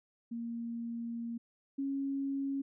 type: tone pair in turn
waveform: sine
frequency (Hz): 233.1 / 275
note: A#3 / C#4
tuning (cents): 0 / -14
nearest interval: minor third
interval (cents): 286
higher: second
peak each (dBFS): -36 / -32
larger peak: second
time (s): 0.31-1.38 / 1.78-2.62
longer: first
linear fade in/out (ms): 10
effects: none